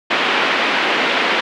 white band-pass noise, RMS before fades -17 dBFS, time 0.1-1.41 s, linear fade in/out 10 ms, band 230 to 3000 Hz, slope 24 dB/octave, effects none

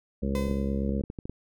harmonic tone, 68.4 Hz, C#2, 23 cents flat, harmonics 1 / 2 / 3 / 4 / 5 / 6 / 7 / 8, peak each -30 / -37 / -29 / -38 / -40 / -41 / -37 / -40 dBFS, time 0.22-1.02 s, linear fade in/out 10 ms
35% pulse tone with exponential decay, 510 Hz, C5, 44 cents flat, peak -28 dBFS, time 0.35-0.91 s, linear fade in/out 1 ms, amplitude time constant 120 ms
clicks, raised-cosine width 3 ms, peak -23 dBFS, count 8, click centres 0.482 / 0.513 / 0.893 / 1.038 / 1.101 / 1.188 / 1.255 / 1.296 s
effects none

